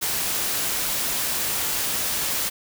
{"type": "noise", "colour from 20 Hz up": "white", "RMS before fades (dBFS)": -25, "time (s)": [0.01, 2.5], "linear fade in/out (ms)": 20, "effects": []}